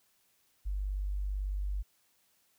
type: tone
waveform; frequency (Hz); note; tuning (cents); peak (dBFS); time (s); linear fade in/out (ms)
sine; 49.03; G1; +1; -31; 0.65-1.83; 20
effects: white hiss -71 dBFS RMS until 2.58 s